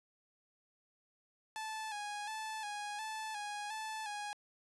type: tone with vibrato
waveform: sawtooth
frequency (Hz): 850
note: G#5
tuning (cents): +40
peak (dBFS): -36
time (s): 1.56-4.33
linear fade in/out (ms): 0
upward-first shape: square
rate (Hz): 1.4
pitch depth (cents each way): 47
effects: resampled to 24000 Hz + 12-bit